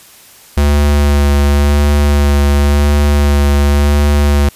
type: tone with vibrato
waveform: square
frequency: 72.1 Hz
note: D2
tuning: 31 cents flat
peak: -8 dBFS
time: 0.57-4.49 s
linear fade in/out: 5 ms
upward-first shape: sine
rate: 0.93 Hz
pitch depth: 17 cents each way
effects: white hiss -40 dBFS RMS until 4.55 s + resampled to 32000 Hz